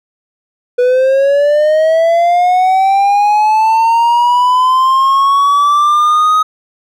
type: linear sweep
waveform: triangle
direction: up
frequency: 488.8 to 1262 Hz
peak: -5 dBFS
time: 0.78-6.43 s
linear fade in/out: 10 ms
effects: none